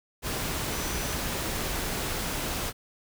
sine tone in noise, 5970 Hz, F#8, 15 cents sharp, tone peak -41 dBFS, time 0.7-1.18 s, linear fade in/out 50 ms, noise pink, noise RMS -31 dBFS, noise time 0.22-2.73 s, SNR -13 dB, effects none

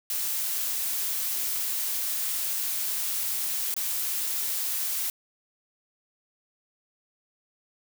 blue noise with dropouts, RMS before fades -29 dBFS, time 0.1-5.1 s, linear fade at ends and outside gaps 1 ms, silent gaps 3.741-3.765 s, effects none

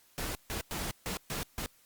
pink noise bursts at uneven times, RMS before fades -36 dBFS, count 6, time 0.18-0.35 / 0.5-0.61 / 0.71-0.91 / 1.06-1.17 / 1.3-1.43 / 1.58-1.66 s, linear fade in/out 0 ms, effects white hiss -64 dBFS RMS until 1.85 s + Opus 48 kbps

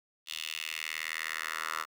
10% pulse tone with high-pass filter sweep, 79.3 Hz, D#2, 33 cents sharp, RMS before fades -37 dBFS, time 0.26-1.86 s, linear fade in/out 50 ms, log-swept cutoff 3200 to 1300 Hz, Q 3.1, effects none

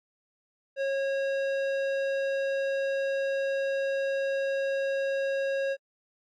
square tone, 546 Hz, C#5, 26 cents flat, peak -27 dBFS, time 0.76-5.77 s, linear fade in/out 50 ms, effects low-pass 3000 Hz 12 dB/octave + AAC 64 kbps

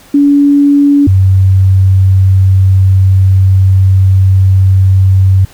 sine tone pair in turn, 285.2 / 95.17 Hz, C#4 / F#2, +49 / +49 cents, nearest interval octave + perfect fifth, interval 1900 cents, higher first, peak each -3 dBFS, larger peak neither, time 0.14-1.07 / 1.07-5.45 s, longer second, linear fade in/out 5 ms, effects pink hiss -39 dBFS RMS until 5.53 s

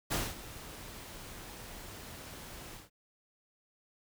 pink noise with ADSR envelope, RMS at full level -31 dBFS, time 0.1-2.9 s, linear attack 22 ms, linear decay 220 ms, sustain -16 dB, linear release 160 ms, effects none

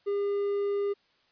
triangle tone, 403.8 Hz, G#4, 49 cents flat, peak -24 dBFS, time 0.06-0.94 s, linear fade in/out 20 ms, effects white hiss -67 dBFS RMS until 1.31 s + resampled to 11025 Hz

